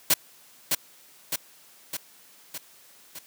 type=noise with echo; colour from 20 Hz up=white; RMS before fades=-19 dBFS; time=0.1-0.14 s; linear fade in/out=5 ms; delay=610 ms; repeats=5; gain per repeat=-4 dB; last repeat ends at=3.19 s; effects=white hiss -54 dBFS RMS until 3.26 s + high-pass 150 Hz 12 dB/octave